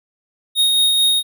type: tone with tremolo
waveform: square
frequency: 3729 Hz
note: A#7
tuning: in tune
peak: -12 dBFS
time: 0.55-1.23 s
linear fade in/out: 50 ms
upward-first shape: sine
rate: 4.5 Hz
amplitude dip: 25%
effects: none